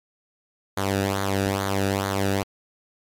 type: tone with flanger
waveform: sawtooth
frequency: 98 Hz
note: G2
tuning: in tune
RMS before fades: -24 dBFS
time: 0.77-2.43 s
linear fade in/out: 5 ms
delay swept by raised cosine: 0.37 to 0.96 ms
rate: 2.3 Hz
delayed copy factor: -0.7
effects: MP3 64 kbps